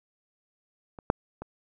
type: clicks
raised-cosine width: 1 ms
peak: -28 / -6 / -23 dBFS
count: 3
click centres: 0.988 / 1.101 / 1.42 s
effects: none